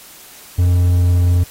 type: tone with pitch glide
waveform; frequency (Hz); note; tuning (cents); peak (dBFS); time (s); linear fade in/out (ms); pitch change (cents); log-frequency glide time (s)
triangle; 88.7 to 88.14; F2 to F2; +27 to +16; -8; 0.58-1.44; 10; -11; 0.82-1.2
effects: white hiss -40 dBFS RMS until 1.5 s + AAC 48 kbps